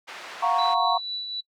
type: band-pass noise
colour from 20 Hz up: pink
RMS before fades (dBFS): -40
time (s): 0.07-0.75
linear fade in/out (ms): 20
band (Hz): 800 to 3700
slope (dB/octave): 12
type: chord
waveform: sine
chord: Gb major seventh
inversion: third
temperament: equal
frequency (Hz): 698.5 / 740 / 932.3 / 1108.7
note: F5 / Gb5 / Bb5 / Db6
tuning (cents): 0 / 0 / 0 / 0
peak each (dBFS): -26 / -27 / -25 / -24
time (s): 0.42-0.98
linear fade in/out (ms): 10
type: tone with tremolo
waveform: sine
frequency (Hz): 3951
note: B7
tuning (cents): 0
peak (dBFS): -27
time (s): 0.58-1.41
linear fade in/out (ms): 10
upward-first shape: triangle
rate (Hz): 4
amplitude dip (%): 45
effects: noise-tail reverb RT60 0.1 s tail -23 dB re dry